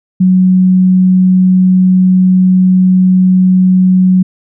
sine tone, 185 Hz, F#3, in tune, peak -4 dBFS, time 0.2-4.23 s, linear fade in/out 10 ms, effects none

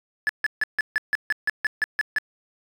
triangle tone bursts, 1722 Hz, A6, 38 cents flat, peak -17 dBFS, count 12, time 0.27-2.184 s, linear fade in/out 0 ms, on 22 ms, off 150 ms, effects resampled to 32000 Hz

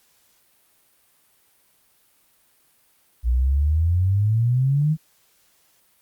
sine exponential sweep, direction up, 57.8 to 160 Hz, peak -16 dBFS, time 3.23-4.97 s, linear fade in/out 50 ms, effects white hiss -61 dBFS RMS until 6.01 s + Opus 48 kbps

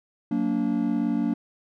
triangle chord, Gb augmented, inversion none, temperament just, 185 / 231.2 / 289.1 Hz, Gb3 / Bb3 / D4, 0 / -14 / -27 cents, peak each -28 / -23 / -24 dBFS, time 0.31-1.34 s, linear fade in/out 5 ms, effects none

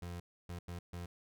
30% pulse tone bursts at uneven times, 87.31 Hz, F2, in tune, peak -39 dBFS, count 4, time 0.02-0.2 / 0.49-0.59 / 0.68-0.79 / 0.93-1.06 s, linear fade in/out 5 ms, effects none

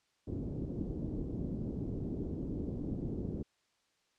white low-pass noise, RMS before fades -38 dBFS, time 0.27-3.43 s, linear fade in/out 10 ms, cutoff 340 Hz, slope 24 dB/octave, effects white hiss -75 dBFS RMS until 4.18 s + low-pass 6000 Hz 12 dB/octave

